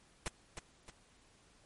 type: noise with echo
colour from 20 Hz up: pink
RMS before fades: -37 dBFS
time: 0.26-0.28 s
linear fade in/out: 0 ms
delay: 310 ms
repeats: 2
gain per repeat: -7 dB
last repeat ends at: 0.9 s
effects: pink hiss -66 dBFS RMS until 1.65 s + MP3 48 kbps